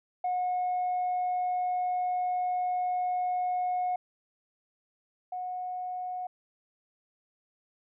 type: tone pair in turn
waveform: sine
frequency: 726 / 729.8 Hz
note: F#5 / F#5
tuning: -33 / -24 cents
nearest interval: unison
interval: 9 cents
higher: second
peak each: -25 / -32 dBFS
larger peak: first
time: 0.24-3.96 / 5.32-6.27 s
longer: first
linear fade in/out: 5 ms
effects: tanh soft clip ceiling -24 dBFS